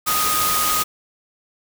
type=tone in noise; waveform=sine; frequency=1244.5 Hz; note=D#6; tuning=in tune; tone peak=-21 dBFS; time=0.06-0.84 s; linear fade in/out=20 ms; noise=white; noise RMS=-21 dBFS; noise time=0.06-0.84 s; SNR=-3 dB; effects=none